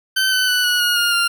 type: tone with pitch steps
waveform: 20% pulse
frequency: 1537 / 1512.3 / 1488.1 / 1464.2 / 1440.7 / 1417.6 / 1394.9 Hz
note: G6 / F#6 / F#6 / F#6 / F#6 / F6 / F6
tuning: -35 / +37 / +9 / -19 / -47 / +25 / -2 cents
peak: -10 dBFS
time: 0.16-1.28 s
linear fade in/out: 10 ms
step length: 160 ms
effects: none